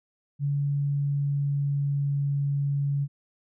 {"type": "tone with pitch glide", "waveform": "sine", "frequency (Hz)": [142.4, 141.33], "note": ["C#3", "C#3"], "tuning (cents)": [47, 34], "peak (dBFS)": -23, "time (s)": [0.39, 3.08], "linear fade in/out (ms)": 50, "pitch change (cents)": -13, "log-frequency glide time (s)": [0.63, 2.31], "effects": []}